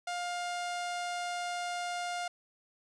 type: tone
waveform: sawtooth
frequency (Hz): 706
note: F5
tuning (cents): +19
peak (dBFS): -30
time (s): 0.07-2.28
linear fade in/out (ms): 5
effects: resampled to 22050 Hz + 11-bit